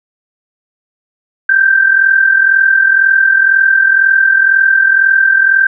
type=tone with amplitude modulation; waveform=sine; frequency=1568 Hz; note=G6; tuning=in tune; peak=-3 dBFS; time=1.49-5.67 s; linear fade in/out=5 ms; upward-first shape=sine; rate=42 Hz; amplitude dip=65%; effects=none